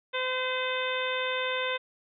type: harmonic tone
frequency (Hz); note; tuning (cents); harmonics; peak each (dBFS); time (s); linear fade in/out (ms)
512; C5; -38; 1 / 2 / 3 / 4 / 5 / 6 / 7; -32 / -35 / -35 / -36 / -36 / -41 / -36; 0.13-1.78; 20
effects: none